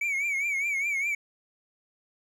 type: tone with vibrato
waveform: triangle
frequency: 2260 Hz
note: C#7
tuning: 33 cents sharp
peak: -24 dBFS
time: 0.01-1.15 s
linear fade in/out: 5 ms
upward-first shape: triangle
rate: 4.9 Hz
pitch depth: 110 cents each way
effects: none